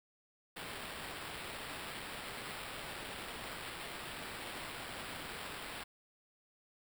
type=noise with sample-and-hold; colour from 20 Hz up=white; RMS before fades=-45 dBFS; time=0.56-5.84 s; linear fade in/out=10 ms; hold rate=6300 Hz; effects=none